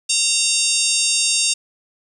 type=harmonic tone with a mistuned harmonic; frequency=920 Hz; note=A#5; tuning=23 cents flat; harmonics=3 / 4 / 5 / 6 / 7 / 8 / 9 / 10; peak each=-24 / -24 / -24 / -24 / -24 / -24 / -24 / -24 dBFS; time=0.09-1.54 s; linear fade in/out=10 ms; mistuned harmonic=5; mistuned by=+29 cents; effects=8-bit